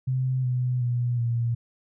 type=tone with pitch steps; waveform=sine; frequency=129.5 / 125.45 / 121.53 / 117.73 Hz; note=C3 / B2 / B2 / A#2; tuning=-17 / +28 / -27 / +18 cents; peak=-22 dBFS; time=0.07-1.55 s; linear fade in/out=10 ms; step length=370 ms; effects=none